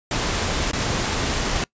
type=noise with dropouts; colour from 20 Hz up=pink; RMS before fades=-23 dBFS; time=0.11-1.64 s; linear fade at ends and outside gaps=2 ms; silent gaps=0.714-0.732 s; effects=noise-tail reverb RT60 0.1 s tail -24 dB re dry + resampled to 16000 Hz